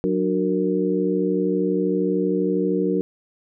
harmonic tone with a mistuned harmonic, 92.7 Hz, F#2, 4 cents sharp, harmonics 2 / 3 / 4 / 5, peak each -24 / -24 / -24 / -24 dBFS, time 0.04-3.01 s, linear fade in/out 0 ms, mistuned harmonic 3, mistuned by +120 cents, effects none

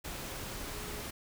sine tone in noise, 418 Hz, G#4, 11 cents sharp, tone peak -48 dBFS, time 0.73-1.01 s, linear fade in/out 10 ms, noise pink, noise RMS -41 dBFS, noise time 0.04-1.11 s, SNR -10 dB, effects none

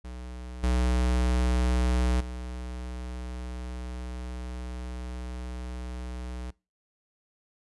square tone with level steps, 61.74 Hz, B1, in tune, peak -38 / -23 / -35 dBFS, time 0.04-6.51 s, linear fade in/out 10 ms, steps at 0.63 / 2.2 s, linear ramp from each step 10 ms, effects noise-tail reverb RT60 0.3 s tail -24 dB re dry + resampled to 24000 Hz

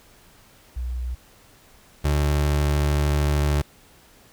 sine / 30% pulse tone pair in turn, 61.6 / 73.26 Hz, B1 / D2, -4 / -4 cents, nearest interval minor third, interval 300 cents, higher second, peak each -25 / -16 dBFS, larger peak second, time 0.76-1.15 / 2.04-3.62 s, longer second, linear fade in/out 10 ms, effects pink hiss -53 dBFS RMS until 4.32 s

